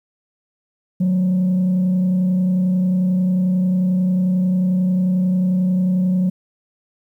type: tone with frequency modulation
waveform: sine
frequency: 183.5 Hz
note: F#3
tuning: 14 cents flat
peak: -12 dBFS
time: 1-6.3 s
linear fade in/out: 10 ms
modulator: 31.2 Hz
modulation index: 0.23
effects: tanh soft clip ceiling -13 dBFS + 9-bit